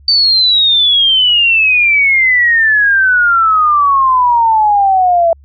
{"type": "exponential sweep", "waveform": "sine", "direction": "down", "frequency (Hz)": [4600, 660], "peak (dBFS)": -6, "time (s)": [0.08, 5.33], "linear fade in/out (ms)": 2, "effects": ["added 70 Hz sine -38 dBFS peak until 5.44 s", "MP3 48 kbps"]}